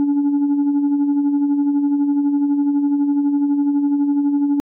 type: tone with tremolo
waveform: sine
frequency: 285.9 Hz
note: D4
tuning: 46 cents flat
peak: -10 dBFS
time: 0-4.6 s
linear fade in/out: 0 ms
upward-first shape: sine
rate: 12 Hz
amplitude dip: 50%
effects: tanh soft clip ceiling -12 dBFS